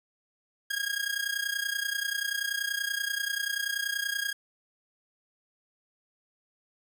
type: tone with amplitude modulation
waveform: sawtooth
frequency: 1632 Hz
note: G#6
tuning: 31 cents flat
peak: -22 dBFS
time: 0.7-4.33 s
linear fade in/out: 10 ms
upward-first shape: sine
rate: 30.4 Hz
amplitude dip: 80%
effects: none